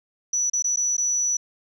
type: tone with dropouts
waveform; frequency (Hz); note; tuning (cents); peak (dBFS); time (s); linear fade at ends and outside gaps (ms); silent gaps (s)
sine; 5920; F#8; 0; -19; 0.33-1.37; 5; 0.499-0.533 / 0.624-0.642 / 0.761-0.771 / 0.968-0.979
effects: tanh soft clip ceiling -16 dBFS